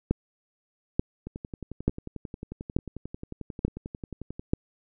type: two click trains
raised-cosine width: 3 ms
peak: -9 / -23 dBFS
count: 6 / 36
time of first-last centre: 0.11-4.535 / 1.27-4.395 s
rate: 1.13 / 11.2 Hz
effects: none